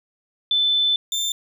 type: tone pair in turn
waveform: sine / 30% pulse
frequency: 3520 / 3571 Hz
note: A7 / A7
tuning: 0 / +25 cents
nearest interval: unison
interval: 25 cents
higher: second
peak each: -16 / -19 dBFS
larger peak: first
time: 0.51-0.96 / 1.12-1.32 s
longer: first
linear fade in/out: 2 ms
effects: none